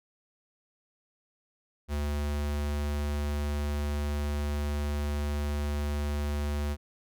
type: tone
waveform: square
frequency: 73.2 Hz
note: D2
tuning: 5 cents flat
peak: -29 dBFS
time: 1.88-6.77 s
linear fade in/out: 50 ms
effects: none